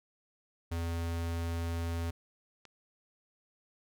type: tone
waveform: square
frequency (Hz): 84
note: E2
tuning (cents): +33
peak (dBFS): -33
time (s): 0.71-2.11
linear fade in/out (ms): 10
type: click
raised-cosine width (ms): 0.2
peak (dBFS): -35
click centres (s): 2.653
effects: none